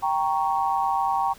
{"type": "chord", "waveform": "sine", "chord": "G diminished", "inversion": "none", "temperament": "equal", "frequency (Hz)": [784, 932.3, 1108.7], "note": ["G5", "Bb5", "Db6"], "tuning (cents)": [0, 0, 0], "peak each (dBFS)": [-24, -25, -27], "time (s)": [0.02, 1.34], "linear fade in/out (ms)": 20, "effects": ["pink hiss -49 dBFS RMS until 1.38 s"]}